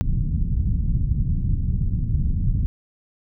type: low-pass noise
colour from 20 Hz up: pink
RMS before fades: -21 dBFS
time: 0.01-2.66 s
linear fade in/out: 0 ms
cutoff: 170 Hz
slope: 24 dB/octave
effects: none